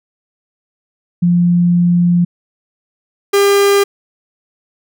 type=tone pair in turn; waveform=sine / 45% pulse; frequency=174.61 / 400.9 Hz; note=F3 / G4; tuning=0 / +39 cents; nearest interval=octave + major second; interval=1439 cents; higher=second; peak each=-8 dBFS; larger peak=neither; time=1.22-2.25 / 3.33-3.84 s; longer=first; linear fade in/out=10 ms; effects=none